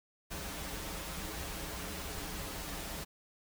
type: noise with comb filter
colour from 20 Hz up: pink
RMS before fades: -41 dBFS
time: 0.3-3.05 s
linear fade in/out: 20 ms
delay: 8.2 ms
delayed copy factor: -0.7
effects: none